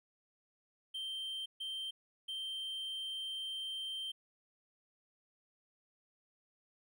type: tone bursts at uneven times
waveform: triangle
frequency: 3136 Hz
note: G7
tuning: in tune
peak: -37 dBFS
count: 3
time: 0.94-1.46 / 1.6-1.91 / 2.28-4.12 s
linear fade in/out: 10 ms
effects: none